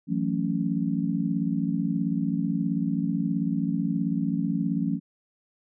sine chord, F# minor seventh, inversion third, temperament just, 166.5 / 185 / 222 / 277.5 Hz, E3 / F#3 / A3 / C#4, +18 / 0 / +16 / +2 cents, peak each -29 dBFS, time 0.07-5 s, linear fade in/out 50 ms, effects none

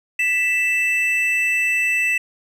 triangle tone pair together, 1975.5 / 2646 Hz, B6 / E7, 0 / +6 cents, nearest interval perfect fourth, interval 506 cents, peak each -21 / -16 dBFS, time 0.19-2.18 s, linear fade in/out 5 ms, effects none

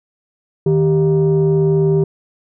sine tone pair together, 155.57 / 392 Hz, D#3 / G4, 0 / 0 cents, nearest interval octave + major third, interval 1600 cents, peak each -12 dBFS, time 0.66-2.04 s, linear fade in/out 5 ms, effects tanh soft clip ceiling -7 dBFS

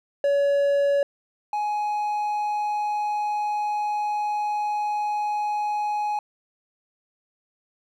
triangle tone pair in turn, 565 / 837.1 Hz, C#5 / G#5, +33 / +13 cents, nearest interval perfect fifth, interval 680 cents, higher second, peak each -16 / -21 dBFS, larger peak first, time 0.24-1.03 / 1.53-6.19 s, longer second, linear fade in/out 2 ms, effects none

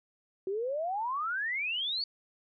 sine exponential sweep, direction up, 370 to 4570 Hz, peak -30 dBFS, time 0.47-2.04 s, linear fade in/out 2 ms, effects none

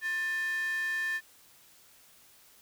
square tone with high-pass filter, 355 Hz, F4, 28 cents sharp, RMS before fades -32 dBFS, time 0.01-1.21 s, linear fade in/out 50 ms, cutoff 1800 Hz, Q 9.4, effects white hiss -59 dBFS RMS until 2.61 s

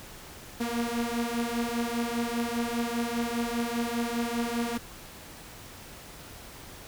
sawtooth beating tone pair, 233.1 / 238.1 Hz, A#3 / A#3, 0 / +37 cents, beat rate 5 Hz, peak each -27 dBFS, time 0.6-4.78 s, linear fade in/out 10 ms, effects pink hiss -46 dBFS RMS until 6.87 s

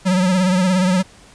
square tone with vibrato, 184.6 Hz, F#3, 4 cents flat, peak -14 dBFS, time 0.05-1.03 s, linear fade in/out 20 ms, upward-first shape triangle, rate 17 Hz, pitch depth 74 cents each way, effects pink hiss -46 dBFS RMS until 1.34 s + resampled to 22050 Hz

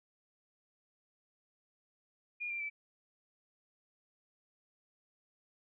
sine tone with pitch steps, 2428 / 2371 / 2316 Hz, D#7 / D7 / D7, -43 / +16 / -25 cents, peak -36 dBFS, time 2.4-2.7 s, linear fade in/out 20 ms, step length 100 ms, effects none

